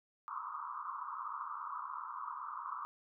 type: band-pass noise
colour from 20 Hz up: white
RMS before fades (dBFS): -43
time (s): 0.28-2.85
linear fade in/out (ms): 0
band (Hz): 960 to 1300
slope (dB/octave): 96
effects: none